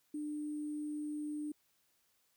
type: tone with sample-and-hold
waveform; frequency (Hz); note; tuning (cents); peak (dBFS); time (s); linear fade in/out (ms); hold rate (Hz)
sine; 299; D4; +31; -37; 0.14-1.52; 5; 8820
effects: white hiss -75 dBFS RMS until 2.36 s